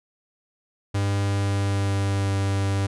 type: tone with pitch glide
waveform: 45% pulse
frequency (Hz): 100 to 98.45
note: G2 to G2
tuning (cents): +35 to +8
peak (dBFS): -21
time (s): 0.94-2.87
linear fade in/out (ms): 10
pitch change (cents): -27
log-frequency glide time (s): 1.25-2.39
effects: resampled to 24000 Hz